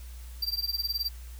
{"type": "tone with tremolo", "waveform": "square", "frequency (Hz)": 4699, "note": "D8", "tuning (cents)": 0, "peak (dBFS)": -25, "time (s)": [0.42, 1.09], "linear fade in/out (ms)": 5, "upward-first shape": "triangle", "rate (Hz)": 19, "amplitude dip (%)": 100, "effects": ["added 60 Hz sine -40 dBFS peak until 1.39 s", "white hiss -54 dBFS RMS until 1.39 s"]}